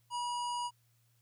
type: harmonic tone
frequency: 966 Hz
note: B5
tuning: 39 cents flat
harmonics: 1 / 3 / 5 / 7 / 9 / 10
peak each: -34 / -44 / -48 / -51 / -53 / -54 dBFS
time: 0.1-0.71 s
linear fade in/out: 50 ms
effects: added 117 Hz sine -69 dBFS peak until 1.21 s + white hiss -75 dBFS RMS until 1.21 s